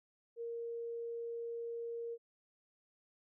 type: tone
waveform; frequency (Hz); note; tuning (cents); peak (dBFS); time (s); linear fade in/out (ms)
sine; 466.2; A#4; 0; -39; 0.36-2.18; 50
effects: none